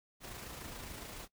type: noise with amplitude modulation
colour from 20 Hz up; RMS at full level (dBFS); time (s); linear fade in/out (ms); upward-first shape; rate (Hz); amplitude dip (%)
pink; -45; 0.2-1.28; 50; sine; 27.1; 35
effects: noise-tail reverb RT60 0.1 s tail -19 dB re dry